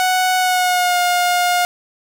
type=tone with pitch glide; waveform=sawtooth; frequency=740 to 712.3 Hz; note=F#5 to F5; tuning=0 to +34 cents; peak=-10 dBFS; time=0-1.65 s; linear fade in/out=0 ms; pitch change=-66 cents; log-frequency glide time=0.38-0.98 s; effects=none